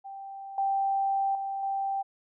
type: tone with level steps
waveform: sine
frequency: 784 Hz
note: G5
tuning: in tune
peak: -38 / -24 / -30 / -27 dBFS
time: 0.04-2.03 s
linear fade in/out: 20 ms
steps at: 0.58 / 1.35 / 1.63 s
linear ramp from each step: 2 ms
effects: none